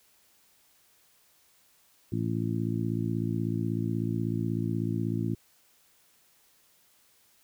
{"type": "harmonic tone", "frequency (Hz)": 56.3, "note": "A1", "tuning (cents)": 40, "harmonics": [2, 3, 4, 5, 6], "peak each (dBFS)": [-31, -33, -34, -35, -36], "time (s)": [2.12, 5.35], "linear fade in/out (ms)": 5, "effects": ["white hiss -64 dBFS RMS until 7.43 s"]}